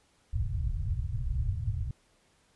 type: low-pass noise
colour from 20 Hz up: white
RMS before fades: -31 dBFS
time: 0.33-1.91 s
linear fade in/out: 2 ms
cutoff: 120 Hz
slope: 48 dB/octave
effects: pink hiss -67 dBFS RMS until 2.55 s + resampled to 24000 Hz